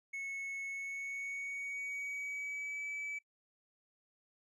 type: tone with pitch glide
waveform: triangle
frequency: 2198 to 2298 Hz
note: C#7 to D7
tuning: -15 to -38 cents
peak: -37 dBFS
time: 0.13-3.19 s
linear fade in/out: 10 ms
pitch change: +77 cents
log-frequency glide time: 0.68-2.86 s
effects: noise-tail reverb RT60 0.1 s tail -19 dB re dry + resampled to 24000 Hz